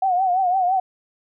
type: tone with vibrato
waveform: sine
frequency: 740 Hz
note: F#5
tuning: in tune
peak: -16 dBFS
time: 0.02-0.8 s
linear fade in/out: 5 ms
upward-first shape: triangle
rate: 5.9 Hz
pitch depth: 100 cents each way
effects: none